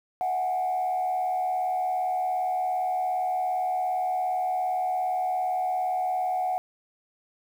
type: tone with frequency modulation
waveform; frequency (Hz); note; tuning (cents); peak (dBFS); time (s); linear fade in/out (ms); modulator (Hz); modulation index
sine; 738; F#5; -5; -23; 0.21-6.58; 0; 77.4; 0.57
effects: tanh soft clip ceiling -20 dBFS + 9-bit